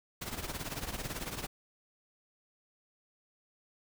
pink noise with tremolo, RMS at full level -36 dBFS, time 0.21-1.47 s, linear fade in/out 10 ms, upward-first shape triangle, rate 18 Hz, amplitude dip 80%, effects none

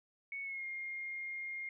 sine tone with pitch glide, 2217 to 2127 Hz, C#7 to C7, 0 to +28 cents, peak -39 dBFS, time 0.32-1.69 s, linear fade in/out 2 ms, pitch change -72 cents, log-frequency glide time 0.42-0.65 s, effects none

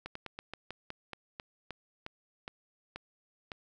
slowing click train, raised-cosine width 0.3 ms, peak -24 dBFS, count 14, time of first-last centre 0.06-3.518 s, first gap 94 ms, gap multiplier 1.16, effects none

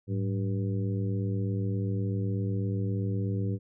harmonic tone with a mistuned harmonic, 96.6 Hz, G2, 25 cents flat, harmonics 1 / 2 / 3 / 4 / 5, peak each -28 / -34 / -38 / -40 / -42 dBFS, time 0.07-3.59 s, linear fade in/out 50 ms, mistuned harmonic 1, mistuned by +150 cents, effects none

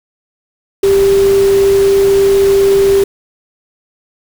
sine tone in noise, 393.5 Hz, G4, 7 cents sharp, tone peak -6 dBFS, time 0.83-3.04 s, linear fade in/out 5 ms, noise pink, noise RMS -23 dBFS, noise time 0.83-3.04 s, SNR +14 dB, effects none

